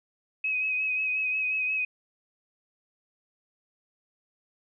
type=tone with vibrato; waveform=sine; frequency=2536 Hz; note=D#7; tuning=32 cents sharp; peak=-25 dBFS; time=0.44-1.85 s; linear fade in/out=5 ms; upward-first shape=sine; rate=5.6 Hz; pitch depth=29 cents each way; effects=none